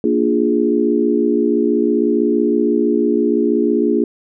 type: chord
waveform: sine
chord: Bb dominant seventh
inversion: none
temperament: equal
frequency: 233.1 / 293.7 / 349.2 / 415.3 Hz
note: Bb3 / D4 / F4 / Ab4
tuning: 0 / 0 / 0 / 0 cents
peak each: -18 dBFS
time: 0.04-4.04 s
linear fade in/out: 2 ms
effects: none